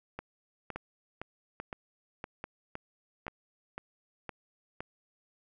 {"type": "two click trains", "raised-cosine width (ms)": 0.5, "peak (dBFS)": [-23, -23], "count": [10, 4], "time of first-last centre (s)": [[0.19, 4.805], [0.76, 3.281]], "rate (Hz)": [1.95, 1.19], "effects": []}